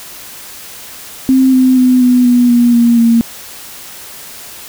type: tone with pitch steps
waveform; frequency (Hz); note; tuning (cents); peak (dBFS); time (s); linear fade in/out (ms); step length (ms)
sine; 262.3 / 257.6 / 253.1 / 248.6 / 244.2 / 239.8 / 235.6 / 231.4; C4 / C4 / B3 / B3 / B3 / A#3 / A#3 / A#3; +4 / -27 / +43 / +12 / -19 / +49 / +19 / -13; -5; 1.29-3.21; 0; 240
effects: white hiss -31 dBFS RMS until 4.68 s